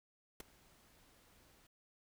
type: noise with ADSR envelope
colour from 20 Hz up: pink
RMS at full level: -43 dBFS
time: 0.4-1.67 s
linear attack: 4 ms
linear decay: 9 ms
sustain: -24 dB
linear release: 5 ms
effects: none